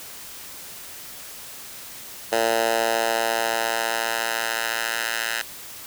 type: tone with high-pass filter sweep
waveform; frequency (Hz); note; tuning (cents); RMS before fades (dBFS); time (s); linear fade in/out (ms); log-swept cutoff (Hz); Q
10% pulse; 114.2; A#2; -35; -24; 2.32-5.42; 5; 550 to 1600; 1.3
effects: white hiss -39 dBFS RMS until 5.86 s